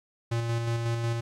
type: tone with tremolo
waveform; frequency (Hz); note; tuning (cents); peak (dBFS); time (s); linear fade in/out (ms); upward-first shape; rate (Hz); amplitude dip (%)
square; 116.5; A#2; -1; -26; 0.31-1.21; 10; square; 5.5; 30
effects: low-pass 8000 Hz 12 dB/octave + 11-bit